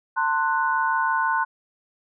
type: chord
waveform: sine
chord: F# diminished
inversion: first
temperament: equal with one note detuned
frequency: 900.6 / 1046.5 / 1480 Hz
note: A5 / C6 / F#6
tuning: +40 / 0 / 0 cents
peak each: -24 dBFS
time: 0.16-1.45 s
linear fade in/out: 20 ms
effects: none